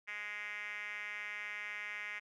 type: tone with band-pass filter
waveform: 5% pulse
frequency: 208 Hz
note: G#3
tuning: 3 cents sharp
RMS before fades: -43 dBFS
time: 0.07-2.2 s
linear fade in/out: 20 ms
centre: 2100 Hz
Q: 4.7
effects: none